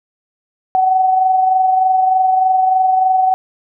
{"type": "tone pair together", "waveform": "sine", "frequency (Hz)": [751, 774.3], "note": ["F#5", "G5"], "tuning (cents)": [26, -22], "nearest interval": "minor second", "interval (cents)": 52, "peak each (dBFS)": [-10, -22], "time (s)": [0.75, 3.34], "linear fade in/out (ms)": 0, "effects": []}